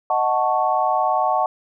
sine chord, D# half-diminished seventh, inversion none, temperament equal, 622.3 / 740 / 880 / 1108.7 Hz, D#5 / F#5 / A5 / C#6, 0 / 0 / 0 / 0 cents, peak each -24 / -20 / -22 / -23 dBFS, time 0.1-1.46 s, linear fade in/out 2 ms, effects none

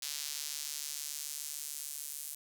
sawtooth tone with high-pass filter sweep, 146.83 Hz, D3, in tune, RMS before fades -41 dBFS, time 0.02-2.35 s, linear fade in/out 5 ms, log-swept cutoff 4700 to 9000 Hz, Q 1.1, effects none

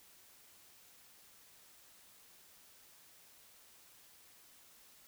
silence, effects white hiss -62 dBFS RMS until 5.07 s

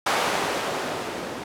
violet noise with low-pass filter sweep, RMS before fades -27 dBFS, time 0.06-1.44 s, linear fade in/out 5 ms, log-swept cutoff 760 to 310 Hz, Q 0.79, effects none

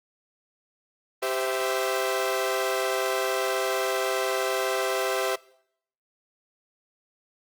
sawtooth chord, C major, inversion second, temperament equal with one note detuned, 392 / 517.5 / 659.3 Hz, G4 / C5 / E5, 0 / -19 / 0 cents, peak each -25 dBFS, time 1.22-5.36 s, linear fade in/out 10 ms, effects noise-tail reverb RT60 0.7 s tail -22 dB re dry + Opus 24 kbps

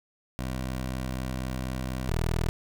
15% pulse tone pair in turn, 64.1 / 40.38 Hz, C2 / E1, -35 / -35 cents, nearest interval minor sixth, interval 800 cents, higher first, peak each -24 / -19 dBFS, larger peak second, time 0.39-2.09 / 2.09-2.49 s, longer first, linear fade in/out 0 ms, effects none

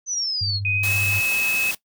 sine exponential sweep, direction down, 6160 to 4186 Hz, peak -22 dBFS, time 0.06-0.61 s, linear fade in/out 50 ms
sine tone with tremolo, 100 Hz, G2, 35 cents sharp, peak -24 dBFS, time 0.41-1.2 s, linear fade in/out 5 ms, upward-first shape triangle, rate 15 Hz, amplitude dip 35%
sine tone with pitch glide, 2499 to 2580 Hz, D#7 to E7, +7 to -38 cents, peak -20 dBFS, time 0.65-1.71 s, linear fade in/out 2 ms, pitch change +55 cents, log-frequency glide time 0.75-0.93 s
white noise, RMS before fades -29 dBFS, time 0.83-1.75 s, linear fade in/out 5 ms
effects noise-tail reverb RT60 0.1 s tail -18 dB re dry

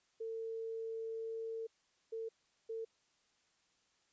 sine tone bursts at uneven times, 450.1 Hz, A4, 39 cents sharp, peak -39 dBFS, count 3, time 0.2-1.67 / 2.12-2.29 / 2.69-2.85 s, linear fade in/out 10 ms, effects white hiss -75 dBFS RMS until 4.12 s + resampled to 16000 Hz

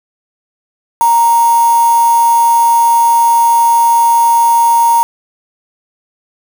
sine tone with quantisation, 932.3 Hz, A#5, in tune, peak -6 dBFS, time 1.01-5.03 s, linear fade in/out 0 ms, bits 3, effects none

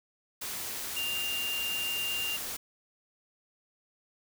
sine tone in noise, 2794 Hz, F7, in tune, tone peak -31 dBFS, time 0.96-2.37 s, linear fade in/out 10 ms, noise white, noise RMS -37 dBFS, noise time 0.41-2.57 s, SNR +3 dB, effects none

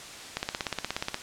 click train, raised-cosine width 0.2 ms, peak -11 dBFS, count 14, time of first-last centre 0.37-1.144 s, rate 16.8 Hz, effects white hiss -42 dBFS RMS until 1.22 s + low-pass 7000 Hz 12 dB/octave

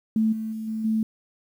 sine tone with level steps, 220 Hz, A3, in tune, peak -18 / -27 / -29 / -26 / -20 dBFS, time 0.16-1.03 s, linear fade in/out 2 ms, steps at 0.32 / 0.52 / 0.67 / 0.84 s, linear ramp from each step 10 ms, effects 9-bit

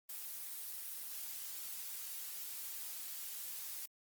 blue noise, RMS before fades -45 dBFS, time 0.09-3.86 s, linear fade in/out 5 ms, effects Opus 24 kbps

